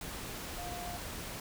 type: tone in noise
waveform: sine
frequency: 705 Hz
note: F5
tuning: 16 cents sharp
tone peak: -42 dBFS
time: 0.58-0.97 s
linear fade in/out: 2 ms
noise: pink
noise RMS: -42 dBFS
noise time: 0.01-1.4 s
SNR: -3 dB
effects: none